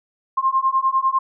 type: beating tone pair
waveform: sine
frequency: 1056 / 1066 Hz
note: C6 / C6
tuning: +16 / +32 cents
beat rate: 10 Hz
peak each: -19 dBFS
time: 0.37-1.19 s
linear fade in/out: 10 ms
effects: none